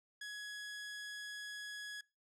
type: tone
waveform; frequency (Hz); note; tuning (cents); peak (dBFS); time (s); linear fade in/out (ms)
sawtooth; 1677; G#6; +16; -40; 0.21-2.01; 5
effects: noise-tail reverb RT60 0.3 s tail -24 dB re dry + low-pass 9000 Hz 12 dB/octave